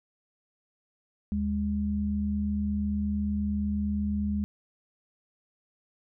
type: tone pair together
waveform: sine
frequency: 77 / 205.6 Hz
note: D#2 / G#3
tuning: -17 / -17 cents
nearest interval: octave + perfect fourth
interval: 1700 cents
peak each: -31 / -27 dBFS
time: 1.32-4.44 s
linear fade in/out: 0 ms
effects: none